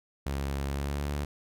sawtooth tone with pitch glide, 69.3 to 72.37 Hz, C#2 to D2, 0 to -25 cents, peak -26 dBFS, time 0.26-1.25 s, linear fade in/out 5 ms, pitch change +75 cents, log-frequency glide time 0.68-1.12 s, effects none

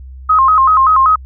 sine tone with vibrato, 1160 Hz, D6, 22 cents flat, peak -6 dBFS, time 0.29-1.16 s, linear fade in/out 10 ms, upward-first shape square, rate 5.2 Hz, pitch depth 150 cents each way, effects added 65 Hz sine -29 dBFS peak until 1.25 s

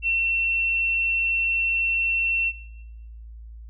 sine tone, 2706 Hz, E7, 45 cents sharp, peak -20 dBFS, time 0.02-2.53 s, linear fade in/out 50 ms, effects noise-tail reverb RT60 0.9 s tail -17 dB re dry + added 56 Hz sine -38 dBFS peak until 3.69 s

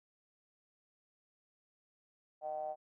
triangle ring-modulated tone, 74.7 Hz, D2, 30 cents sharp, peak -32 dBFS, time 2.41-2.76 s, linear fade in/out 50 ms, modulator 690 Hz, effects none

